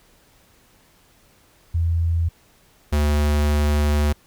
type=tone pair in turn; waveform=sine / square; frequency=83.7 / 74.01 Hz; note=E2 / D2; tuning=+27 / +14 cents; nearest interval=major second; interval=213 cents; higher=first; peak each=-17 dBFS; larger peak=neither; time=1.74-2.29 / 2.92-4.13 s; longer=second; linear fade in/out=10 ms; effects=pink hiss -56 dBFS RMS until 4.26 s